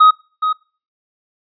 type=tone with echo; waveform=triangle; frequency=1259 Hz; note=D#6; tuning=20 cents sharp; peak=-3 dBFS; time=0-0.11 s; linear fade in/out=10 ms; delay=420 ms; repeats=1; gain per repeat=-9 dB; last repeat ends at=0.53 s; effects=noise-tail reverb RT60 0.4 s tail -24 dB re dry + resampled to 11025 Hz